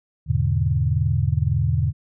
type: chord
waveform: sine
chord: E dominant seventh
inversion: none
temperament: equal with one note detuned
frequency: 82.41 / 103.83 / 123.47 / 145.82 Hz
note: E2 / G#2 / B2 / D3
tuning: 0 / 0 / 0 / -12 cents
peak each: -23 dBFS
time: 0.26-1.93 s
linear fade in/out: 50 ms
effects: none